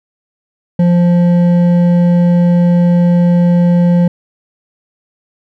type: tone with hard clipping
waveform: triangle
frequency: 174.61 Hz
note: F3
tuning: in tune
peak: -8 dBFS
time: 0.79-4.08 s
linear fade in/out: 5 ms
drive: 11 dB
effects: none